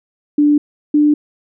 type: tone pair in turn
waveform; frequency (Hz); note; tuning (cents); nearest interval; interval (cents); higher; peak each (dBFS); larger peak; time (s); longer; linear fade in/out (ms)
sine; 294.2 / 297.1; D4 / D4; +3 / +20; unison; 17; second; -8; neither; 0.38-0.58 / 0.94-1.14; neither; 5
effects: none